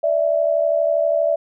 sine tone pair together, 586 / 658.4 Hz, D5 / E5, -4 / -2 cents, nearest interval major second, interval 202 cents, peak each -18 / -18 dBFS, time 0.03-1.36 s, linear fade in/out 10 ms, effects none

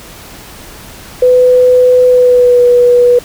sine tone with pitch glide, 501 to 487.9 Hz, B4 to B4, +25 to -21 cents, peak -3 dBFS, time 1.22-3.19 s, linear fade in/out 5 ms, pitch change -46 cents, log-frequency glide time 2.07-2.64 s, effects pink hiss -32 dBFS RMS until 3.24 s

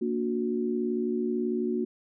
sine chord, Bb augmented, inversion none, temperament just, 233.1 / 291.4 / 364.2 Hz, Bb3 / D4 / F#4, 0 / -13 / -27 cents, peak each -29 / -34 / -29 dBFS, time 0.01-1.85 s, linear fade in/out 10 ms, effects none

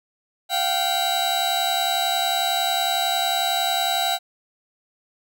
40% pulse tone cluster, 699 / 770 / 3908 Hz, F5 / G5 / B7, +1 / -31 / -19 cents, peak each -24 / -24 / -23 dBFS, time 0.49-4.19 s, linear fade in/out 50 ms, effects none

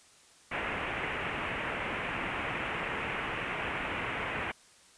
white low-pass noise, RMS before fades -35 dBFS, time 0.51-4.52 s, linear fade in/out 10 ms, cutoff 2700 Hz, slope 48 dB/octave, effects white hiss -59 dBFS RMS until 4.97 s + resampled to 22050 Hz

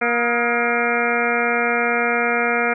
harmonic tone with a mistuned harmonic, 237.2 Hz, A#3, 30 cents sharp, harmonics 1 / 2 / 3 / 4 / 5 / 6 / 7 / 8 / 9 / 10, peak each -27 / -23 / -24 / -32 / -28 / -24 / -27 / -31 / -25 / -26 dBFS, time 0.01-2.74 s, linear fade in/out 10 ms, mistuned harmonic 5, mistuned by +110 cents, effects none

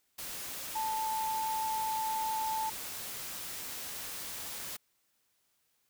sine tone in noise, 880 Hz, A5, in tune, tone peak -31 dBFS, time 0.75-2.7 s, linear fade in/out 10 ms, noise white, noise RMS -41 dBFS, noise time 0.18-4.77 s, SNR +7 dB, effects white hiss -75 dBFS RMS until 5.89 s

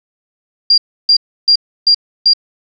sine tone bursts, 4776 Hz, D8, 28 cents sharp, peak -5 dBFS, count 5, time 0.7-2.335 s, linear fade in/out 5 ms, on 79 ms, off 310 ms, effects none

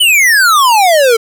square exponential sweep, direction down, 3063 to 440 Hz, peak -6 dBFS, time 0-1.17 s, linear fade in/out 10 ms, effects none

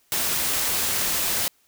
white noise, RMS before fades -24 dBFS, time 0.12-1.48 s, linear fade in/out 0 ms, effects white hiss -63 dBFS RMS until 1.67 s

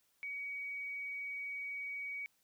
sine tone, 2258 Hz, C#7, 31 cents sharp, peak -39 dBFS, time 0.23-2.26 s, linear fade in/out 0 ms, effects white hiss -75 dBFS RMS until 2.43 s

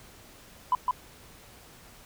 sine tone with echo, 1000 Hz, B5, 21 cents sharp, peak -19 dBFS, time 0.72-0.75 s, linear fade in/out 2 ms, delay 160 ms, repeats 1, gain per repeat -2 dB, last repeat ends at 0.91 s, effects tanh soft clip ceiling -15 dBFS + pink hiss -52 dBFS RMS until 2.05 s

